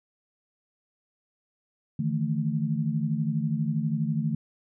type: tone cluster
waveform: sine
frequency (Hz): 150.5 / 162.8 / 221.4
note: D3 / E3 / A3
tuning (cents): +43 / -21 / +11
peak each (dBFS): -28 / -29 / -29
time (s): 1.99-4.35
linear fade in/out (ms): 5
effects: none